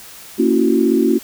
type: chord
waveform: sine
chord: F# dominant seventh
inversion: first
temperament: just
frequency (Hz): 231.2 / 277.5 / 333 / 370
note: A#3 / C#4 / E4 / F#4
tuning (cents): -14 / +2 / +18 / 0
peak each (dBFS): -17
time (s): 0.38-1.19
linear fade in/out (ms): 20
effects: white hiss -38 dBFS RMS until 1.23 s